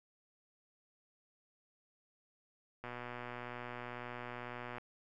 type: click train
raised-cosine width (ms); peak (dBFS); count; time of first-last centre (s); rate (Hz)
0.5; -29; 238; 2.84-4.783; 122
effects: none